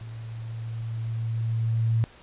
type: tone with level ramp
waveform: sine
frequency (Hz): 113.4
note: A#2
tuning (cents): -47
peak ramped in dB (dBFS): -36 to -19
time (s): 0.01-2.04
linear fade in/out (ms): 0
effects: pink hiss -51 dBFS RMS until 2.22 s + resampled to 8000 Hz